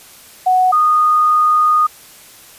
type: tone pair in turn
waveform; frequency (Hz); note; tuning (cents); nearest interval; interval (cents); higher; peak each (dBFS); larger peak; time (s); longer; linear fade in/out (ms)
sine; 740 / 1232.7; F#5 / D#6; 0 / -17; major sixth; 883; second; -9 / -9; neither; 0.46-0.72 / 0.72-1.87; second; 10
effects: white hiss -41 dBFS RMS until 2.58 s + resampled to 32000 Hz